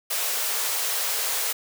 white high-pass noise, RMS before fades -26 dBFS, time 0.1-1.53 s, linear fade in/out 10 ms, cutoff 400 Hz, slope 96 dB/octave, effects none

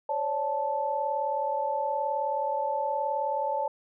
sine tone cluster, 540 / 579 / 877 Hz, C#5 / D5 / A5, -45 / -25 / -6 cents, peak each -33 / -32 / -28 dBFS, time 0.09-3.68 s, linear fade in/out 5 ms, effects none

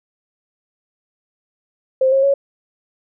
sine tone with pitch steps, 524 / 539.4 / 555.2 Hz, C5 / C#5 / C#5, +2 / -47 / +3 cents, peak -11 dBFS, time 2.01-2.34 s, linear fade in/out 5 ms, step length 110 ms, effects none

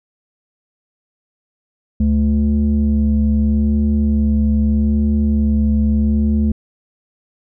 sine tone pair together, 72.5 / 216.7 Hz, D2 / A3, -22 / -26 cents, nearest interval octave + perfect fifth, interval 1896 cents, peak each -13 dBFS, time 2-6.52 s, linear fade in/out 5 ms, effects tanh soft clip ceiling -8 dBFS

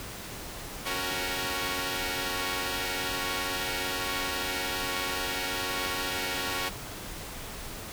5% pulse chord, F# major, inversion second, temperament equal, 277.2 / 370 / 466.2 Hz, C#4 / F#4 / A#4, 0 / 0 / 0 cents, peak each -23 dBFS, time 0.85-6.7 s, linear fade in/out 20 ms, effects pink hiss -40 dBFS RMS until 7.92 s

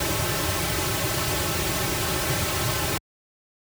pink noise with comb filter, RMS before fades -25 dBFS, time 0-2.98 s, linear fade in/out 5 ms, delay 4.2 ms, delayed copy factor -0.95, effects high-pass 60 Hz 12 dB/octave

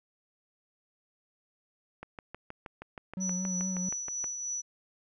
click train, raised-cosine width 0.5 ms, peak -26 dBFS, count 15, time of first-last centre 2.03-4.242 s, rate 6.33 Hz
triangle tone with vibrato, 185 Hz, F#3, in tune, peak -30 dBFS, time 3.17-3.89 s, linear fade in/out 2 ms, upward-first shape triangle, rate 4.4 Hz, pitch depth 48 cents each way
sine tone with tremolo, 5920 Hz, F#8, in tune, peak -31 dBFS, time 3.2-4.62 s, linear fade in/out 20 ms, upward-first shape triangle, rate 3.2 Hz, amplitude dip 45%
effects none

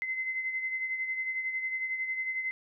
sine beating tone pair, 2055 / 2066 Hz, C7 / C7, -32 / -22 cents, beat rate 11 Hz, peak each -31 / -40 dBFS, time 0.02-2.51 s, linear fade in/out 0 ms, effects none

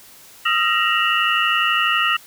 sine tone cluster, 1249 / 1361 / 1879 / 2708 / 2901 Hz, D#6 / F6 / A#6 / E7 / F#7, +6 / -45 / +13 / +46 / -35 cents, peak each -22 dBFS, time 0.45-2.17 s, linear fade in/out 10 ms, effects white hiss -45 dBFS RMS until 2.26 s

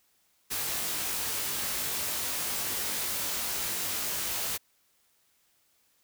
white noise with comb filter, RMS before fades -32 dBFS, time 0.5-4.58 s, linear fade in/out 20 ms, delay 20 ms, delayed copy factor +0.55, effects white hiss -69 dBFS RMS until 6.03 s

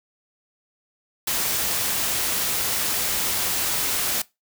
white noise, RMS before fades -24 dBFS, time 1.27-4.22 s, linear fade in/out 5 ms, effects noise-tail reverb RT60 0.2 s tail -20 dB re dry

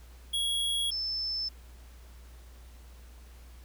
square / sine tone pair in turn, 3322 / 5273 Hz, G#7 / E8, 0 / 0 cents, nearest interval minor sixth, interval 800 cents, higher second, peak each -28 / -30 dBFS, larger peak first, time 0.33-0.91 / 0.91-1.49 s, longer neither, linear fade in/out 10 ms, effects added 60 Hz sine -48 dBFS peak until 3.64 s + pink hiss -59 dBFS RMS until 3.64 s

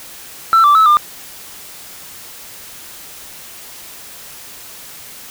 sine tone with pitch steps, 1335 / 1169 / 1300 / 1200 Hz, E6 / D6 / E6 / D6, +22 / -8 / -24 / +37 cents, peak -4 dBFS, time 0.53-0.97 s, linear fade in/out 0 ms, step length 110 ms, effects tanh soft clip ceiling -5 dBFS + white hiss -35 dBFS RMS until 5.3 s

